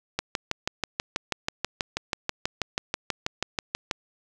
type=click train; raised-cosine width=0.2 ms; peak=-8 dBFS; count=24; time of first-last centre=0.19-3.912 s; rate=6.18 Hz; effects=none